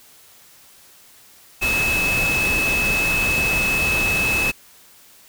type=tone in noise; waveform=sine; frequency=2592 Hz; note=E7; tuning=30 cents flat; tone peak=-18 dBFS; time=1.61-4.52 s; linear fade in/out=20 ms; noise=pink; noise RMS=-25 dBFS; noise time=1.61-4.52 s; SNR=+4 dB; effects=white hiss -49 dBFS RMS until 5.28 s